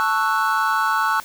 triangle chord, F# minor seventh, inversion first, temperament equal, 880 / 1108.7 / 1318.5 / 1480 Hz, A5 / C#6 / E6 / F#6, 0 / 0 / 0 / 0 cents, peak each -21 dBFS, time 0-1.2 s, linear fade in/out 0 ms, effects white hiss -41 dBFS RMS until 1.24 s

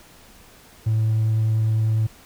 triangle tone with vibrato, 110 Hz, A2, in tune, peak -14 dBFS, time 0.86-2.07 s, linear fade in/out 10 ms, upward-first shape triangle, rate 10 Hz, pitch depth 8 cents each way, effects tanh soft clip ceiling -13 dBFS + pink hiss -49 dBFS RMS until 2.25 s

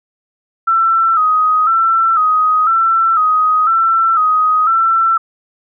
sine tone with vibrato, 1297 Hz, E6, 28 cents flat, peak -9 dBFS, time 0.67-5.18 s, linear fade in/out 10 ms, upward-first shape square, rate 1 Hz, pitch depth 57 cents each way, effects none

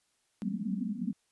white band-pass noise, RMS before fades -34 dBFS, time 0.42-1.13 s, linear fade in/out 0 ms, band 180 to 250 Hz, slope 96 dB/octave, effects white hiss -74 dBFS RMS until 1.31 s + resampled to 24000 Hz

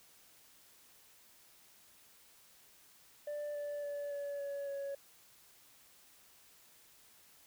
sine tone with pitch steps, 589 / 582.6 / 576.2 / 569.9 / 563.7 / 557.5 Hz, D5 / D5 / D5 / C#5 / C#5 / C#5, +5 / -14 / -33 / +48 / +29 / +10 cents, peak -35 dBFS, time 3.27-4.95 s, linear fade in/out 5 ms, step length 280 ms, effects tanh soft clip ceiling -37 dBFS + white hiss -63 dBFS RMS until 7.46 s

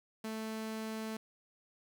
sawtooth tone, 220 Hz, A3, in tune, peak -34 dBFS, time 0.24-1.17 s, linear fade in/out 5 ms, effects 10-bit

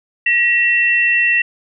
sine tone pair together, 1912 / 2704 Hz, A#6 / E7, +43 / +43 cents, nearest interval tritone, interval 600 cents, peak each -14 dBFS, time 0.26-1.42 s, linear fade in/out 5 ms, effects none

